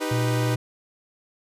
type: chord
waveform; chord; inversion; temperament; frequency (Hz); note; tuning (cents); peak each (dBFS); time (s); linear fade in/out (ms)
sawtooth; Eb augmented; none; equal; 311.1 / 392 / 493.9; Eb4 / G4 / B4; 0 / 0 / 0; -24 / -29 / -26; 0-0.56; 20
type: tone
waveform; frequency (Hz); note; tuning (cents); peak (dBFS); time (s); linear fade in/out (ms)
triangle; 120; B2; -49; -20; 0.11-0.56; 5
effects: resampled to 32000 Hz